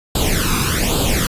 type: noise with flanger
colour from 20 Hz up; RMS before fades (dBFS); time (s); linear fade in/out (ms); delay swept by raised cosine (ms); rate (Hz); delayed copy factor
pink; -17; 0.15-1.27; 5; 0.25 to 0.82; 1.2; +0.8
effects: resampled to 32000 Hz